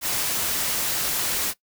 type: noise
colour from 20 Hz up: white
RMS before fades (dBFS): -25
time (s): 0.01-1.54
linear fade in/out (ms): 50
effects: noise-tail reverb RT60 0.1 s tail -19 dB re dry